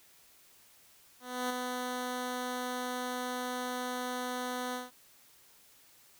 10% pulse tone with ADSR envelope, 249.8 Hz, B3, 20 cents sharp, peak -22 dBFS, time 1.2-4.91 s, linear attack 300 ms, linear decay 6 ms, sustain -4 dB, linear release 170 ms, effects white hiss -61 dBFS RMS until 6.19 s

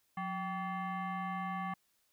sine tone with frequency modulation, 181.5 Hz, F#3, 33 cents flat, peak -35 dBFS, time 0.17-1.74 s, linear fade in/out 5 ms, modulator 959 Hz, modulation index 1.4, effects white hiss -75 dBFS RMS until 2.12 s

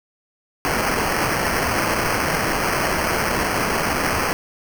white noise with sample-and-hold, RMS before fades -21 dBFS, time 0.65-4.33 s, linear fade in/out 0 ms, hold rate 3675 Hz, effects none

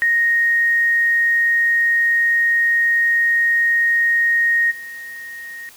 sine tone with level steps, 1864.7 Hz, A#6, in tune, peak -13 / -30 dBFS, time 0.02-5.69 s, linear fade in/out 0 ms, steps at 4.7 s, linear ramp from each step 20 ms, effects white hiss -45 dBFS RMS until 5.76 s

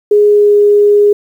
sine tone with pitch glide, 415.3 to 412.2 Hz, G#4 to G#4, 0 to -13 cents, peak -4 dBFS, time 0.11-1.13 s, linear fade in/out 5 ms, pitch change -13 cents, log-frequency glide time 0.26-0.55 s, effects 7-bit

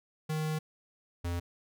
square tone pair in turn, 155.56 / 86.55 Hz, D#3 / F2, 0 / -15 cents, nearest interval minor seventh, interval 1015 cents, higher first, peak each -31 / -32 dBFS, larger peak first, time 0.29-0.59 / 1.24-1.4 s, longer first, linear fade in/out 10 ms, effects none

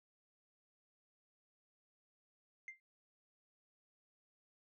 sine tone with exponential decay, 2093 Hz, C7, in tune, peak -40 dBFS, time 2.68-2.8 s, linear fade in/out 1 ms, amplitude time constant 25 ms, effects tanh soft clip ceiling -42 dBFS

